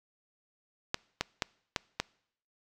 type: clicks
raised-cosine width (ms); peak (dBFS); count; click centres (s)
0.2; -11; 5; 0.944 / 1.21 / 1.422 / 1.762 / 2
effects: noise-tail reverb RT60 0.7 s tail -25 dB re dry